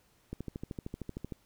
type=click train; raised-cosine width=3 ms; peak=-25 dBFS; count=14; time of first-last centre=0.33-1.322 s; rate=13.1 Hz; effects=pink hiss -68 dBFS RMS until 1.45 s